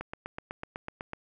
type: click train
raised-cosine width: 0.5 ms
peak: -21 dBFS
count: 10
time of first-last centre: 0.01-1.134 s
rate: 8.01 Hz
effects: none